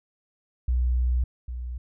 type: tone pair in turn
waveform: sine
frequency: 61.74 / 61.21 Hz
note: B1 / B1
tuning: 0 / -15 cents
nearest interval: unison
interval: 15 cents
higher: first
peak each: -20 / -30 dBFS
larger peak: first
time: 0.68-1.24 / 1.48-1.78 s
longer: first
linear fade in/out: 5 ms
effects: none